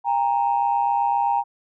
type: tone pair together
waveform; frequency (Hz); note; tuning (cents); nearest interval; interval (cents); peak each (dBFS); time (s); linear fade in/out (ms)
sine; 803.4 / 931; G5 / A#5; +42 / -2; minor third; 256; -20; 0.04-1.44; 50
effects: tanh soft clip ceiling -11 dBFS